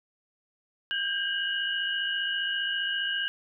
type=tone cluster; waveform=sine; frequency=1553 / 1608 / 2883 / 3069 Hz; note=G6 / G6 / F#7 / G7; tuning=-17 / +44 / -46 / -37 cents; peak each=-39 / -30 / -30 / -39 dBFS; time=0.91-3.28 s; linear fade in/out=0 ms; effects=none